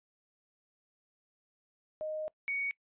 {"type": "tone pair in turn", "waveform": "sine", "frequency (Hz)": [620, 2236], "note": ["D#5", "C#7"], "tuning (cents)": [-6, 14], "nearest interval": "octave + minor seventh", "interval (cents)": 2220, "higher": "second", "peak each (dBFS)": [-34, -31], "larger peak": "second", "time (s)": [[2.01, 2.28], [2.48, 2.71]], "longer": "first", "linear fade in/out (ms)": 0, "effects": ["noise-tail reverb RT60 0.1 s tail -22 dB re dry", "resampled to 8000 Hz"]}